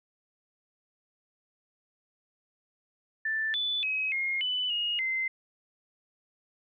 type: tone with pitch steps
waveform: sine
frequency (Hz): 1766 / 3482 / 2545 / 2141 / 2994 / 2868 / 2071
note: A6 / A7 / D#7 / C7 / F#7 / F7 / C7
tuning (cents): +6 / -19 / +39 / +39 / +20 / +45 / -18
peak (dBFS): -27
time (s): 3.25-5.28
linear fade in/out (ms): 5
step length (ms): 290
effects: none